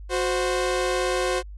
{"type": "tone pair together", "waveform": "sawtooth", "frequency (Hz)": [365.9, 520], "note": ["F#4", "C5"], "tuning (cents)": [-19, -11], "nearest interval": "tritone", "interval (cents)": 608, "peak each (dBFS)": -21, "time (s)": [0.09, 1.43], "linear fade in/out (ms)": 50, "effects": ["added 50 Hz sine -36 dBFS peak until 1.57 s", "resampled to 24000 Hz"]}